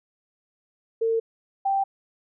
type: tone pair in turn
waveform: sine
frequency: 453.1 / 783.6 Hz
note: A#4 / G5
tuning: -49 / -1 cents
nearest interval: major sixth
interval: 948 cents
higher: second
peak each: -20 dBFS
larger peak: neither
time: 1.01-1.2 / 1.65-1.84 s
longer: neither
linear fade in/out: 10 ms
effects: none